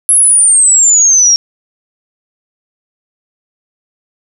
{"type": "exponential sweep", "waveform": "sine", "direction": "down", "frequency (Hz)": [11040, 5540], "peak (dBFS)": -4, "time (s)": [0.09, 1.36], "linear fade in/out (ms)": 0, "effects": []}